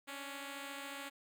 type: beating tone pair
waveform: 5% pulse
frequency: 277.2 / 291.2 Hz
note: C#4 / D4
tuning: 0 / -15 cents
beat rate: 14 Hz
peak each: -33 / -40 dBFS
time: 0.07-1.1 s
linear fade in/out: 20 ms
effects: none